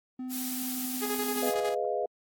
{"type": "tone", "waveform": "triangle", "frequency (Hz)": 255.2, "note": "C4", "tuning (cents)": -43, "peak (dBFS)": -32, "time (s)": [0.19, 1.5], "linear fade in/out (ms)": 5}
{"type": "noise", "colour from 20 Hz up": "blue", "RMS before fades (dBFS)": -35, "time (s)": [0.29, 1.55], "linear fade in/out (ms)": 50}
{"type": "tone with tremolo", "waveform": "sawtooth", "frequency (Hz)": 415.3, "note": "G#4", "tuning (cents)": 0, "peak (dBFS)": -26, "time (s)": [1.01, 1.75], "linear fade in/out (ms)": 20, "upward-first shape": "square", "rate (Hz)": 11, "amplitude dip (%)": 50}
{"type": "chord", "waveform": "sine", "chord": "F half-diminished seventh", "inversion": "first", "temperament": "equal", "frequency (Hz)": [415.3, 493.9, 622.3, 698.5], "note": ["Ab4", "Cb5", "Eb5", "F5"], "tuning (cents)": [0, 0, 0, 0], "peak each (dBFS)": -33, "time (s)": [1.42, 2.06], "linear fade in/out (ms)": 5}
{"effects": ["AAC 64 kbps"]}